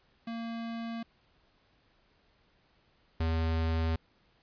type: tone pair in turn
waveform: square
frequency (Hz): 230 / 81.32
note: A#3 / E2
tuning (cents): -23 / -23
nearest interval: octave + tritone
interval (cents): 1800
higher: first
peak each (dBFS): -36 / -28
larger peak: second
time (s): 0.27-1.03 / 3.2-3.96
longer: neither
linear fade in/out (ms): 5
effects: pink hiss -68 dBFS RMS until 4.42 s + resampled to 11025 Hz